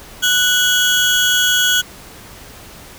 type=tone pair together; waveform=30% pulse; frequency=1480 / 3322 Hz; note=F#6 / G#7; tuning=0 / 0 cents; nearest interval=octave + major second; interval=1400 cents; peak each=-12 dBFS; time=0.22-1.82 s; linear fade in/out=20 ms; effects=pink hiss -38 dBFS RMS until 2.98 s